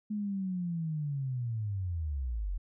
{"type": "linear sweep", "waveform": "sine", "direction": "down", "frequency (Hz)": [213.3, 41.2], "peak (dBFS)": -31, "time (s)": [0.1, 2.58], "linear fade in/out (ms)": 10, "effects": []}